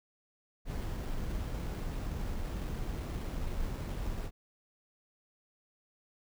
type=noise with sample-and-hold; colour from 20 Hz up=brown; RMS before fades=-36 dBFS; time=0.65-4.31 s; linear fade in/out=50 ms; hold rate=6300 Hz; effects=none